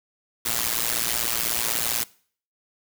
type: noise with amplitude modulation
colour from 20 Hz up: white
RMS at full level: -21 dBFS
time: 0.45-2.04 s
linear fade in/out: 10 ms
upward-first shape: sine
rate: 116 Hz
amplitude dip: 100%
effects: noise-tail reverb RT60 0.5 s tail -22 dB re dry